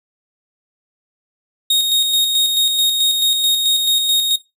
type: tone with tremolo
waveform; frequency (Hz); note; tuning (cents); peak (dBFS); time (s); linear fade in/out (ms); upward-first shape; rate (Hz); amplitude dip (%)
40% pulse; 3729; A#7; 0; -10; 1.7-4.36; 5; square; 4.6; 35
effects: noise-tail reverb RT60 0.2 s tail -19 dB re dry